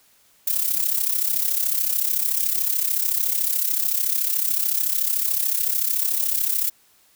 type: noise with amplitude modulation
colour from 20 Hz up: violet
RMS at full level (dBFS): -19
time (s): 0.47-6.7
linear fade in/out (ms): 5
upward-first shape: sine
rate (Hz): 33.7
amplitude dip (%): 70
effects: white hiss -58 dBFS RMS until 7.15 s